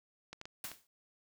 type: clicks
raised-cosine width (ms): 0.2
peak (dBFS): -28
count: 5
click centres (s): 0.33 / 0.414 / 0.455 / 0.65 / 0.716
type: noise with exponential decay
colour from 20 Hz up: white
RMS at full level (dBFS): -39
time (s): 0.64-0.87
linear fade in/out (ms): 2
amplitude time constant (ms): 48
effects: none